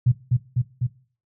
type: tone with echo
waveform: sine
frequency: 123.47 Hz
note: B2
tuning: in tune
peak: -13 dBFS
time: 0.06-0.12 s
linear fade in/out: 10 ms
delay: 250 ms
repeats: 3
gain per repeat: -2 dB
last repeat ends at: 0.87 s
effects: noise-tail reverb RT60 0.4 s tail -17 dB re dry